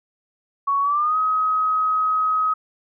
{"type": "tone with pitch glide", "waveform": "sine", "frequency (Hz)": [1116, 1267.2], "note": ["C#6", "D#6"], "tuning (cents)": [11, 31], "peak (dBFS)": -17, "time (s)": [0.67, 2.54], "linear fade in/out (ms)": 10, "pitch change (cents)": 220, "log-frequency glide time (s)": [0.81, 1.17], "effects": []}